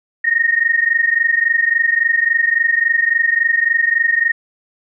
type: tone pair together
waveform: sine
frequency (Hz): 1843 / 1866.6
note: A#6 / A#6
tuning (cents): -20 / +2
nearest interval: unison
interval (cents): 22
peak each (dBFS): -15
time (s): 0.24-4.32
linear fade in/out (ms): 10
effects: none